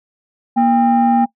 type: tone pair together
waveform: sine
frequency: 237.2 / 798 Hz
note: A#3 / G5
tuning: +30 / +31 cents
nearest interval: octave + major sixth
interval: 2101 cents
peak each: -11 dBFS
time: 0.56-1.26 s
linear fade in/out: 20 ms
effects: noise-tail reverb RT60 0.1 s tail -21 dB re dry + tanh soft clip ceiling -6 dBFS